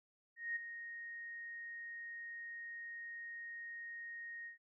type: tone with ADSR envelope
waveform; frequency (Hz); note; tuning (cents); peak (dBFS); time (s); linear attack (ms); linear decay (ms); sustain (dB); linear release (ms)
sine; 1864.7; A#6; 0; -35; 0.36-4.58; 200; 13; -10; 120
effects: none